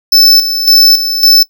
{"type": "tone with tremolo", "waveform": "square", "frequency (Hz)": 5274, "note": "E8", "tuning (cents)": 0, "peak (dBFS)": -3, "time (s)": [0.12, 1.43], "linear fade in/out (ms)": 5, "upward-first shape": "square", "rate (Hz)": 1.8, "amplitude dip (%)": 65, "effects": ["noise-tail reverb RT60 0.1 s tail -18 dB re dry"]}